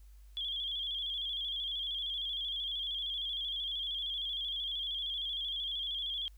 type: tone with vibrato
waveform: sine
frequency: 3316 Hz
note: G#7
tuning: 3 cents flat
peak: -34 dBFS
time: 0.37-6.28 s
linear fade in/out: 0 ms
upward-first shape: square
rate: 13 Hz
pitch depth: 53 cents each way
effects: added 50 Hz sine -52 dBFS peak until 6.37 s + white hiss -71 dBFS RMS until 6.37 s